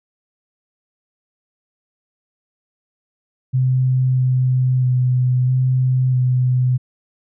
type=tone with pitch steps; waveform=sine; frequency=128.9 / 128.1 / 126.3 / 128.7 / 126.6 Hz; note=C3 / C3 / B2 / C3 / B2; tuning=-26 / -36 / +39 / -28 / +43 cents; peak=-13 dBFS; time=3.53-6.78 s; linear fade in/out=20 ms; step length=650 ms; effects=none